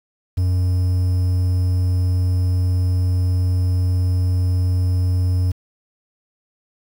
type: tone with quantisation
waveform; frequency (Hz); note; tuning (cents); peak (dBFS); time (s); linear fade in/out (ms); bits
triangle; 90.8; F#2; -32; -13; 0.37-5.52; 10; 7
effects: none